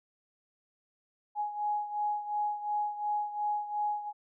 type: beating tone pair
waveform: sine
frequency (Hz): 834 / 836.8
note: G#5 / G#5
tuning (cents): +7 / +13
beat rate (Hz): 2.8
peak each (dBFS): -31 / -36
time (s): 1.35-4.13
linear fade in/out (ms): 50
effects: none